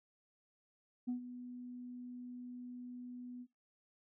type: tone with ADSR envelope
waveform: sine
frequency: 246.9 Hz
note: B3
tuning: in tune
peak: -32 dBFS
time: 1.07-3.47 s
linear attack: 19 ms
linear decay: 110 ms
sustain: -13 dB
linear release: 57 ms
effects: noise-tail reverb RT60 0.3 s tail -21 dB re dry + tanh soft clip ceiling -32 dBFS